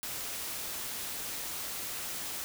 white noise, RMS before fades -38 dBFS, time 0.03-2.44 s, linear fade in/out 0 ms, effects none

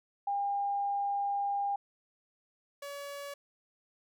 sine / sawtooth tone pair in turn, 804 / 567.1 Hz, G5 / C#5, +44 / +39 cents, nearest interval tritone, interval 605 cents, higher first, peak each -29 / -36 dBFS, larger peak first, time 0.27-1.76 / 2.82-3.34 s, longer first, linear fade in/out 5 ms, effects none

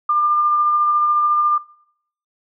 sine tone with tremolo, 1199 Hz, D6, 36 cents sharp, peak -13 dBFS, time 0.09-1.58 s, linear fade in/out 5 ms, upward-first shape sine, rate 14 Hz, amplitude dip 25%, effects noise-tail reverb RT60 0.7 s tail -22 dB re dry

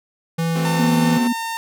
square tone with vibrato, 164.81 Hz, E3, in tune, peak -19 dBFS, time 0.38-1.18 s, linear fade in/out 10 ms, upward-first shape triangle, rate 3 Hz, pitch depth 9 cents each way
sawtooth chord, F# diminished, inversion first, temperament equal, 220 / 261.6 / 370 Hz, A3 / C4 / F#4, 0 / 0 / 0 cents, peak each -27 / -24 / -29 dBFS, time 0.55-1.28 s, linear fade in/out 10 ms
sawtooth tone with pitch glide, 903 to 910.3 Hz, A5 to A#5, +45 to -41 cents, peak -20 dBFS, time 0.65-1.57 s, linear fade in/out 0 ms, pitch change +14 cents, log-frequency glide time 1.19-1.37 s
sine tone, 240 Hz, B3, 49 cents flat, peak -16 dBFS, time 0.79-1.33 s, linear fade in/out 10 ms
effects none

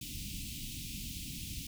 pink band-stop noise, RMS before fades -42 dBFS, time 0.01-1.67 s, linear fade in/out 5 ms, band 290 to 2500 Hz, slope 48 dB/octave, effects none

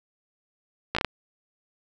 slowing click train, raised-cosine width 0.3 ms, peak -8 dBFS, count 5, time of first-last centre 0.95-1.047 s, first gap 15 ms, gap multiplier 1.33, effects none

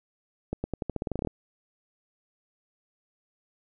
accelerating click train, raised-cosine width 2 ms, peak -16 dBFS, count 14, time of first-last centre 0.53-1.273 s, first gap 110 ms, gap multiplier 0.88, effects none

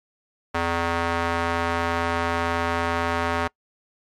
square tone with band-pass filter, 84.5 Hz, E2, 43 cents sharp, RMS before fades -24 dBFS, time 0.54-3.48 s, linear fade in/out 10 ms, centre 1200 Hz, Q 0.95, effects noise-tail reverb RT60 0.1 s tail -24 dB re dry + MP3 96 kbps

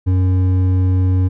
triangle tone with hard clipping, 92.5 Hz, F#2, in tune, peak -13 dBFS, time 0.06-1.29 s, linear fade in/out 20 ms, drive 11 dB, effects none

